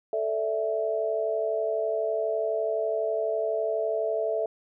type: chord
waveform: sine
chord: A suspended fourth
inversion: none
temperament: equal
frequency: 440 / 587.3 / 659.3 Hz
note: A4 / D5 / E5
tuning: 0 / 0 / 0 cents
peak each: -29 / -33 / -27 dBFS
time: 0.13-4.46 s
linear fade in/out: 2 ms
effects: none